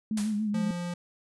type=tone with vibrato; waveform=sine; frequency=211.9 Hz; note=G#3; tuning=35 cents sharp; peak=-26 dBFS; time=0.11-0.71 s; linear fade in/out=2 ms; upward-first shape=sine; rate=7 Hz; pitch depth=55 cents each way
type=noise with exponential decay; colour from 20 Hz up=white; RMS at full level=-33 dBFS; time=0.17-0.51 s; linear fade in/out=5 ms; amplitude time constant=73 ms
type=tone; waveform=square; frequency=175 Hz; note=F3; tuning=4 cents sharp; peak=-32 dBFS; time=0.54-0.94 s; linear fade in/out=5 ms
effects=resampled to 24000 Hz